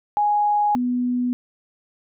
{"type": "tone pair in turn", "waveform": "sine", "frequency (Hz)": [830.6, 246.9], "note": ["G#5", "B3"], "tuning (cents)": [0, 0], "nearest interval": "octave + major sixth", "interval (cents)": 2100, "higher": "first", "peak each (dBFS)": [-16, -19], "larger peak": "first", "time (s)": [[0.17, 0.75], [0.75, 1.33]], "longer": "neither", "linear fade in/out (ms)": 0, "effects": []}